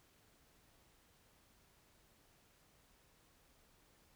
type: silence
effects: pink hiss -70 dBFS RMS until 4.15 s